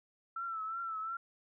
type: tone with vibrato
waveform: sine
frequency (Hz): 1330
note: E6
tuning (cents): +15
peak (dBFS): -36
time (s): 0.36-1.17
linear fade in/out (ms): 5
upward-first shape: triangle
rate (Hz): 2.8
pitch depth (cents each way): 66
effects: none